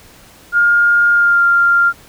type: tone with pitch glide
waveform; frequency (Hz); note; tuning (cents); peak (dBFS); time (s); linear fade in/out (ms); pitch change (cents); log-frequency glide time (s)
sine; 1415 to 1393.1; F6 to F6; +22 to -5; -8; 0.52-1.93; 50; -27; 1.11-1.43
effects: pink hiss -43 dBFS RMS until 2.08 s